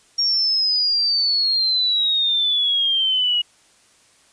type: exponential sweep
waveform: sine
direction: down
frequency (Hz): 5588 to 2883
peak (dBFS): -16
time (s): 0.18-3.42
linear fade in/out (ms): 10
effects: white hiss -55 dBFS RMS until 4.32 s + resampled to 22050 Hz